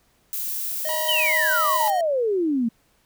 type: noise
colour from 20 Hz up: violet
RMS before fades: -28 dBFS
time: 0.33-1.9 s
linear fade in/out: 0 ms
type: tone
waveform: square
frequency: 622.3 Hz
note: D#5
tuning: in tune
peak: -28 dBFS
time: 0.85-2.01 s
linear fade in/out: 2 ms
type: tone with pitch glide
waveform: sawtooth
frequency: 961 to 978.4 Hz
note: B5 to B5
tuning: -48 to -16 cents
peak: -24 dBFS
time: 0.89-1.88 s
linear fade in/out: 0 ms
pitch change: +32 cents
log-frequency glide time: 1.16-1.61 s
type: exponential sweep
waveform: sine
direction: down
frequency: 3136 to 220 Hz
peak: -19 dBFS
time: 1.08-2.69 s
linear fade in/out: 10 ms
effects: pink hiss -63 dBFS RMS until 3.05 s